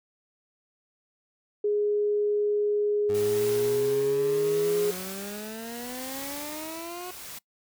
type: tone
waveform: sine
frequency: 415.3 Hz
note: G#4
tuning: in tune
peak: -22 dBFS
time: 1.64-4.91 s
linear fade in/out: 5 ms
type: exponential sweep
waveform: 20% pulse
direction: up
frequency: 100.2 to 366 Hz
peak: -31 dBFS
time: 3.09-7.11 s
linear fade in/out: 5 ms
type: noise with tremolo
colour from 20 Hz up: white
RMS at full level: -37 dBFS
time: 3.14-7.39 s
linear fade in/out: 10 ms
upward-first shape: triangle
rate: 0.72 Hz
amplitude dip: 65%
effects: noise-tail reverb RT60 0.1 s tail -22 dB re dry